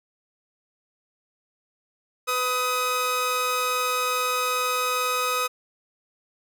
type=tone pair together; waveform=sawtooth; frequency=499.8 / 1260.7 Hz; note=B4 / D#6; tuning=+21 / +22 cents; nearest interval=octave + major third; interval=1601 cents; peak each=-25 / -20 dBFS; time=2.27-5.48 s; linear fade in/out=20 ms; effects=none